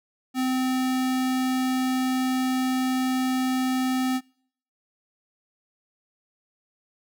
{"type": "tone", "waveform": "square", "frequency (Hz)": 257.9, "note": "C4", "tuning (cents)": -25, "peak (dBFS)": -23, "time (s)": [0.34, 4.21], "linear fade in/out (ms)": 50, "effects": ["noise-tail reverb RT60 0.6 s tail -25 dB re dry"]}